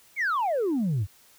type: exponential sweep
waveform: sine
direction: down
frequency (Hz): 2312 to 88.9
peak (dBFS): -21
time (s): 0.16-1.07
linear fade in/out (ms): 50
effects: tanh soft clip ceiling -21 dBFS + white hiss -57 dBFS RMS until 1.38 s